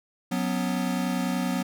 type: chord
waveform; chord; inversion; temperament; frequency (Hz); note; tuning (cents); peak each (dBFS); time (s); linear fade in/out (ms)
square; F# suspended fourth; none; equal with one note detuned; 183.51 / 246.9 / 277.2; F#3 / B3 / C#4; -14 / 0 / 0; -29 / -29 / -34; 0.31-1.63; 10
effects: none